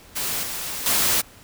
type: noise with level steps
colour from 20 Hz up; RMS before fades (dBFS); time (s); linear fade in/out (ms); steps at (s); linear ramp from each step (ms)
white; -26 / -30 / -20; 0.15-1.22; 20; 0.43 / 0.86; 2
effects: pink hiss -48 dBFS RMS until 1.43 s